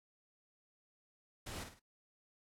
pink noise with echo, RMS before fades -45 dBFS, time 1.46-1.64 s, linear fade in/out 10 ms, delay 52 ms, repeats 3, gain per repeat -7 dB, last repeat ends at 1.796 s, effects low-pass 11000 Hz 12 dB/octave + AAC 64 kbps

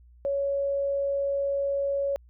sine tone, 558 Hz, C#5, 11 cents sharp, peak -24 dBFS, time 0.25-2.16 s, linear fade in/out 0 ms, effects added 60 Hz sine -51 dBFS peak until 2.29 s

